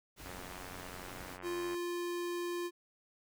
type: noise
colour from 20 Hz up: pink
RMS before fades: -49 dBFS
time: 0.16-1.39 s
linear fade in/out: 50 ms
type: click train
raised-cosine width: 0.5 ms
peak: -32 dBFS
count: 136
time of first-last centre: 0.26-1.744 s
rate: 91 Hz
type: tone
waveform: square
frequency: 349.2 Hz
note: F4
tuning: in tune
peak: -36 dBFS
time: 1.42-2.71 s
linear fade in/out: 50 ms
effects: none